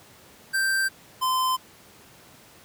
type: tone pair in turn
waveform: square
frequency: 1568 / 1030 Hz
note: G6 / C6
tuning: 0 / -28 cents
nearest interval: perfect fifth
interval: 728 cents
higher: first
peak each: -22 / -22 dBFS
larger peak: neither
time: 0.53-0.89 / 1.21-1.57 s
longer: neither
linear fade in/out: 20 ms
effects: pink hiss -51 dBFS RMS until 2.64 s + high-pass 100 Hz 12 dB/octave